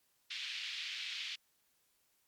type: band-pass noise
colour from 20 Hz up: pink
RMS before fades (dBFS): -42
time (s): 0.3-1.36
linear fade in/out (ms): 10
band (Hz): 2400 to 4200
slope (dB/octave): 24
effects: white hiss -75 dBFS RMS until 2.27 s + MP3 96 kbps